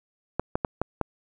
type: clicks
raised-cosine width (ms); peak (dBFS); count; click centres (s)
1; -10; 5; 0.396 / 0.555 / 0.648 / 0.816 / 1.013
effects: none